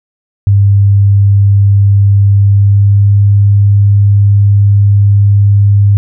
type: tone with pitch glide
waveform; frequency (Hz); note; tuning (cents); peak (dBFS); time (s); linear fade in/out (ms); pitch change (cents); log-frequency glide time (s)
sine; 100 to 101.16; G2 to G#2; +35 to -45; -3; 0.47-5.97; 0; +20; 2.35-3.21
effects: none